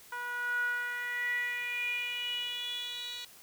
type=tone with band-pass filter sweep; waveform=10% pulse; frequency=486.3 Hz; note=B4; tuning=27 cents flat; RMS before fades=-35 dBFS; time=0.12-3.25 s; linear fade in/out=5 ms; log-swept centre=1200 to 4200 Hz; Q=8.5; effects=white hiss -55 dBFS RMS until 3.42 s